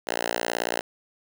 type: tone with high-pass filter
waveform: 5% pulse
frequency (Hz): 58.27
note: A#1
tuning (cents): 0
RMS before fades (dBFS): -28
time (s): 0.07-0.81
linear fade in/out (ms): 5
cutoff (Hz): 540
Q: 0.75
effects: none